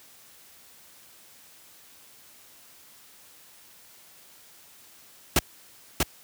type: noise with echo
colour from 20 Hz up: pink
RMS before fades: -19 dBFS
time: 5.36-5.39 s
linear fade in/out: 2 ms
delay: 640 ms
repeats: 1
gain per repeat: -3 dB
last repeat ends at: 6.03 s
effects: white hiss -53 dBFS RMS until 6.23 s + high-pass 60 Hz 12 dB/octave